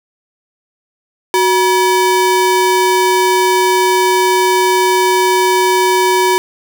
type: ring-modulated tone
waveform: square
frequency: 666 Hz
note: E5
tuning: 18 cents sharp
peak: -7 dBFS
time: 1.34-6.38 s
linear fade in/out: 0 ms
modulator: 296 Hz
effects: none